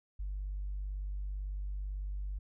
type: tone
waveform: sine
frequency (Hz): 49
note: G1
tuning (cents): 0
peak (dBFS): -34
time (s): 0.19-2.39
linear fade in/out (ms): 10
effects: tanh soft clip ceiling -31 dBFS